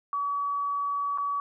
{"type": "tone with dropouts", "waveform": "sine", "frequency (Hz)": 1138, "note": "C#6", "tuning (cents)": 45, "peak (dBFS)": -26, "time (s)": [0.13, 1.4], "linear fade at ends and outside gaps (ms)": 1, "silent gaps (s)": [1.176, 1.183], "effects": []}